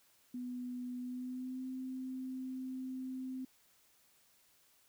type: tone with pitch glide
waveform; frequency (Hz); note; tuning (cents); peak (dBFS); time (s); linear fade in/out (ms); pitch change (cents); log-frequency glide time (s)
sine; 248 to 259; B3 to C4; +7 to -17; -39; 0.34-3.45; 5; +76; 0.99-1.66
effects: white hiss -69 dBFS RMS until 4.88 s